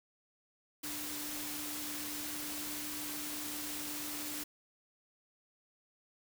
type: tone in noise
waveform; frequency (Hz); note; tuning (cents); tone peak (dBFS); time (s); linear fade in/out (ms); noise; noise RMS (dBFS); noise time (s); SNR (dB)
sine; 297.8; D4; +24; -46; 0.83-4.44; 10; white; -41; 0.83-4.44; -8
effects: none